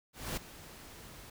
pink noise with ADSR envelope, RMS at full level -36 dBFS, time 0.13-1.3 s, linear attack 240 ms, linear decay 9 ms, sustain -15 dB, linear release 4 ms, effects none

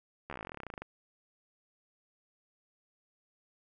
slowing click train, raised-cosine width 0.5 ms, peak -26 dBFS, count 22, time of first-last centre 0.3-0.82 s, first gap 13 ms, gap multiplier 1.06, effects none

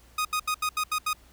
sawtooth tone bursts, 1244.5 Hz, D#6, in tune, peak -21 dBFS, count 7, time 0.18-1.132 s, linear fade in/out 5 ms, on 70 ms, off 77 ms, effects added 60 Hz sine -56 dBFS peak until 1.32 s + pink hiss -58 dBFS RMS until 1.32 s

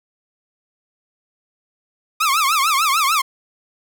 sawtooth tone with vibrato, 1193 Hz, D6, 27 cents sharp, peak -11 dBFS, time 2.2-3.22 s, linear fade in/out 10 ms, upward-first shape triangle, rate 6.7 Hz, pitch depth 230 cents each way, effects none

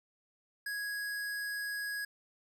square tone, 1661.2 Hz, G#6, in tune, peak -36 dBFS, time 0.66-2.05 s, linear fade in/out 5 ms, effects none

